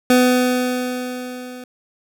25% pulse tone with level ramp, 250.6 Hz, B3, 25 cents sharp, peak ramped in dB -6 to -29 dBFS, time 0.1-1.64 s, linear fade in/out 2 ms, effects none

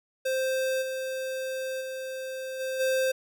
square tone with level steps, 523.3 Hz, C5, in tune, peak -26 / -31 / -34 / -30 / -24 dBFS, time 0.25-3.12 s, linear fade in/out 10 ms, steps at 0.81 / 1.8 / 2.59 / 2.79 s, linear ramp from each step 20 ms, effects none

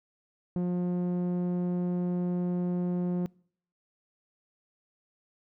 sawtooth tone with low-pass filter, 177.9 Hz, F3, 32 cents sharp, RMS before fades -29 dBFS, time 0.56-3.26 s, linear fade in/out 0 ms, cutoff 400 Hz, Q 0.52, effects noise-tail reverb RT60 0.6 s tail -26 dB re dry

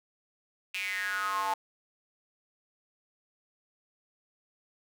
square tone with high-pass filter sweep, 97.4 Hz, G2, 11 cents flat, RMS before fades -32 dBFS, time 0.74-1.54 s, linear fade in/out 5 ms, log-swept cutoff 2600 to 850 Hz, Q 7.8, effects none

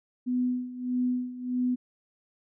sine tone with tremolo, 249.5 Hz, B3, 18 cents sharp, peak -23 dBFS, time 0.26-1.76 s, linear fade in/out 20 ms, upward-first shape sine, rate 1.6 Hz, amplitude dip 80%, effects none

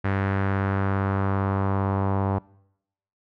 sawtooth tone with low-pass filter sweep, 97.6 Hz, G2, 7 cents flat, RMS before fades -24 dBFS, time 0.04-2.39 s, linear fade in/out 10 ms, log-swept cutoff 1800 to 930 Hz, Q 2.2, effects noise-tail reverb RT60 0.8 s tail -24 dB re dry

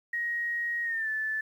sine tone with pitch glide, 1885 to 1748.6 Hz, A#6 to A6, +19 to -11 cents, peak -28 dBFS, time 0.13-1.41 s, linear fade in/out 5 ms, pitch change -130 cents, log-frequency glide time 0.83-1.09 s, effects 10-bit

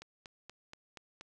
click train, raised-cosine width 0.2 ms, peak -30 dBFS, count 6, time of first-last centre 0.02-1.21 s, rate 4.2 Hz, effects none

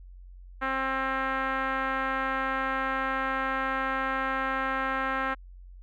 5% pulse tone with low-pass filter, 265.8 Hz, C4, 27 cents sharp, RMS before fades -29 dBFS, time 0.61-5.35 s, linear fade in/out 20 ms, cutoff 1500 Hz, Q 1.9, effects added 45 Hz sine -44 dBFS peak until 5.82 s

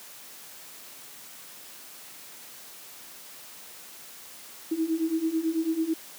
sine beating tone pair, 317.6 / 326.7 Hz, D#4 / E4, +36 / -15 cents, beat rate 9.1 Hz, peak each -29 / -26 dBFS, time 4.71-5.94 s, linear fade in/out 10 ms, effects white hiss -46 dBFS RMS until 6.18 s + high-pass 150 Hz 12 dB/octave

